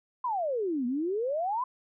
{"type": "exponential two-way sweep", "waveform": "sine", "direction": "down then up", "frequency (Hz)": [1046.5, 235.5, 1046.5], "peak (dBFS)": -27, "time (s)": [0.24, 1.64], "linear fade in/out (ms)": 5, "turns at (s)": 0.86, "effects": []}